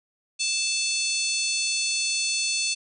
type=harmonic tone; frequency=879 Hz; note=A5; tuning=2 cents flat; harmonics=3 / 4 / 5 / 6 / 7 / 8 / 9 / 10; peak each=-29 / -34 / -28 / -38 / -30 / -36 / -36 / -34 dBFS; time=0.39-2.75 s; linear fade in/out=20 ms; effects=none